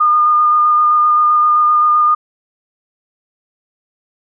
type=tone with vibrato; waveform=sine; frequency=1216 Hz; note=D#6; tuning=40 cents flat; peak=-8 dBFS; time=0-2.15 s; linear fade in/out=10 ms; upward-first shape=square; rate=7.7 Hz; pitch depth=10 cents each way; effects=none